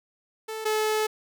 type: tone pair in turn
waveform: sawtooth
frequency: 439 / 431.5 Hz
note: A4 / A4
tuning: -4 / -34 cents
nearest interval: unison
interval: 30 cents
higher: first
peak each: -28 / -19 dBFS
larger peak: second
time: 0.48-0.65 / 0.65-1.07 s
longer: second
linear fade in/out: 10 ms
effects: none